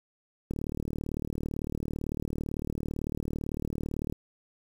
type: click train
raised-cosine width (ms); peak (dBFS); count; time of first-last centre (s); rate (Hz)
3; -20; 138; 0.51-4.125; 37.9
effects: 8-bit